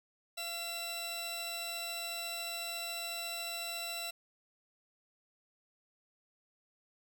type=tone cluster; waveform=sawtooth; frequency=682 / 2714 / 3951 Hz; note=F5 / E7 / B7; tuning=-41 / +50 / 0 cents; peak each=-40 / -39 / -38 dBFS; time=0.37-4.11 s; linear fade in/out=10 ms; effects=none